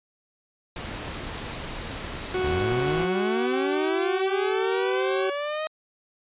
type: noise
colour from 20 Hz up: pink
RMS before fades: -34 dBFS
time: 0.76-3.05 s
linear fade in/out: 2 ms
type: tone with pitch glide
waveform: 40% pulse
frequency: 370 to 382.2 Hz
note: F#4 to G4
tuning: 0 to -44 cents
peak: -23 dBFS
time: 2.34-5.3 s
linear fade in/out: 5 ms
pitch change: +56 cents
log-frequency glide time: 3.2-3.6 s
type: linear sweep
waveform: sawtooth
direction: up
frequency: 69.3 to 629 Hz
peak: -23 dBFS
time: 2.44-5.67 s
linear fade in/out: 0 ms
effects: resampled to 8000 Hz